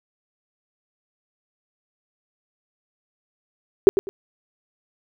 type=tone with echo; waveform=sine; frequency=390 Hz; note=G4; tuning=9 cents flat; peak=-3 dBFS; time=3.87-3.89 s; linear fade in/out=0 ms; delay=100 ms; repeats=2; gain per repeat=-13 dB; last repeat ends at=4.09 s; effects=none